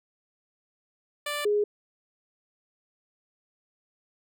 10% pulse / sine tone pair in turn, 587.3 / 415.3 Hz, D5 / G#4, 0 / 0 cents, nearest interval tritone, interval 600 cents, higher first, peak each -21 dBFS, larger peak neither, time 1.26-1.45 / 1.45-1.64 s, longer neither, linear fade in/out 5 ms, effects none

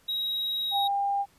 triangle tone with pitch glide, 3820 to 3791 Hz, A#7 to A#7, +42 to +28 cents, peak -26 dBFS, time 0.08-0.88 s, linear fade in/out 10 ms, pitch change -14 cents, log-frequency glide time 0.62-0.75 s
sine tone, 800 Hz, G5, 35 cents sharp, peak -24 dBFS, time 0.71-1.26 s, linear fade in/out 50 ms
effects pink hiss -62 dBFS RMS until 1.38 s + resampled to 32000 Hz

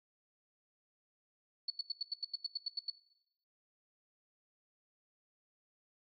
sine tone bursts, 4435 Hz, C#8, in tune, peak -33 dBFS, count 12, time 1.68-2.902 s, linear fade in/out 5 ms, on 23 ms, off 86 ms, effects noise-tail reverb RT60 0.8 s tail -17 dB re dry + AAC 64 kbps

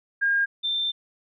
sine tone pair in turn, 1617 / 3572 Hz, G#6 / A7, -47 / +25 cents, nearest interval octave + major second, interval 1372 cents, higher second, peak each -19 / -23 dBFS, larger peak first, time 0.21-0.46 / 0.63-0.92 s, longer second, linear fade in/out 20 ms, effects none

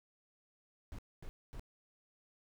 brown noise bursts, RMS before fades -45 dBFS, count 3, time 0.92-1.595 s, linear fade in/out 0 ms, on 65 ms, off 240 ms, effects none

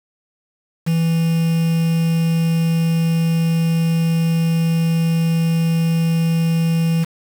triangle tone with quantisation, 164.81 Hz, E3, in tune, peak -12 dBFS, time 0.86-7.05 s, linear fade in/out 20 ms, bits 5, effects none

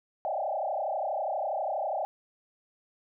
sine tone with frequency modulation, 698.5 Hz, F5, in tune, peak -28 dBFS, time 0.25-2.05 s, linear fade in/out 0 ms, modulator 32.3 Hz, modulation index 3.6, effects none

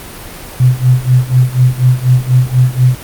sine tone with tremolo, 126.7 Hz, B2, 45 cents sharp, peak -3 dBFS, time 0.6-2.95 s, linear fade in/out 2 ms, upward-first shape sine, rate 4.1 Hz, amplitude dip 90%, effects pink hiss -29 dBFS RMS until 3.03 s + Opus 32 kbps

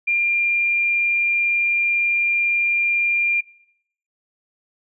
triangle tone with hard clipping, 2394 Hz, D7, 33 cents sharp, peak -17 dBFS, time 0.07-3.41 s, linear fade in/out 10 ms, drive 3 dB, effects noise-tail reverb RT60 0.7 s tail -19 dB re dry + resampled to 24000 Hz

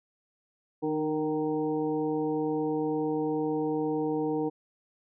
harmonic tone with a mistuned harmonic, 154.8 Hz, D#3, 9 cents flat, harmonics 1 / 2 / 3 / 5 / 6, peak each -39 / -29 / -30 / -38 / -41 dBFS, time 0.82-4.5 s, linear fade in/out 20 ms, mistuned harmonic 2, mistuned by -17 cents, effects none

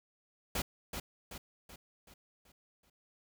pink noise with echo, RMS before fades -34 dBFS, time 0.55-0.62 s, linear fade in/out 5 ms, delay 380 ms, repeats 6, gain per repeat -6 dB, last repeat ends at 2.9 s, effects none

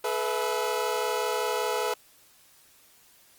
25% pulse chord, A suspended second, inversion none, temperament equal with one note detuned, 428.7 / 493.9 / 659.3 Hz, A4 / B4 / E5, -45 / 0 / 0 cents, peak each -26 / -26 / -30 dBFS, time 0.04-1.94 s, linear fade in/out 5 ms, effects white hiss -58 dBFS RMS until 3.38 s + Opus 32 kbps

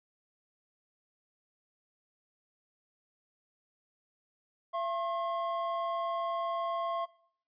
triangle tone pair together, 677.2 / 1075 Hz, E5 / C6, +46 / +47 cents, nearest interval minor sixth, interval 801 cents, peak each -32 / -32 dBFS, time 4.73-7.06 s, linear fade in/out 20 ms, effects noise-tail reverb RT60 0.6 s tail -20 dB re dry + resampled to 11025 Hz

